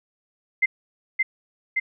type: tone with echo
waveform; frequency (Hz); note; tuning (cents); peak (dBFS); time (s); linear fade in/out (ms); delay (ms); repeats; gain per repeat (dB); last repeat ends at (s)
sine; 2078; C7; -12; -15; 0.62-0.66; 10; 570; 2; -2; 1.8
effects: none